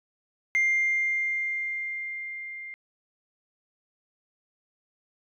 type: tone with level ramp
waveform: sine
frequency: 2100 Hz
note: C7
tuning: 6 cents sharp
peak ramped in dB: -18 to -37 dBFS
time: 0.55-2.74 s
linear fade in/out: 0 ms
effects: tanh soft clip ceiling -18 dBFS